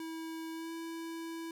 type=tone with pitch glide; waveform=square; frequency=324.4 to 329.7 Hz; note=E4 to E4; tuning=-28 to 0 cents; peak=-40 dBFS; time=0-1.51 s; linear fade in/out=2 ms; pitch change=+28 cents; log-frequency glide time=0.52-0.72 s; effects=none